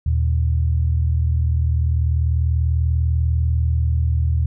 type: tone pair together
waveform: sine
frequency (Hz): 78.63 / 118.9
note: D#2 / A#2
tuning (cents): +19 / +35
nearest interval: perfect fifth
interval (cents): 716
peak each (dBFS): -16 / -22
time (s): 0.06-4.46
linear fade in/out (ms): 5
effects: none